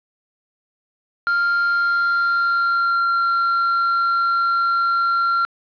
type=tone with pitch glide; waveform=triangle; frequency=1395 to 1375 Hz; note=F6 to F6; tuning=-2 to -27 cents; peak=-14 dBFS; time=1.27-5.45 s; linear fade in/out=0 ms; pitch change=-25 cents; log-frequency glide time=1.69-3.32 s; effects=resampled to 11025 Hz + 7-bit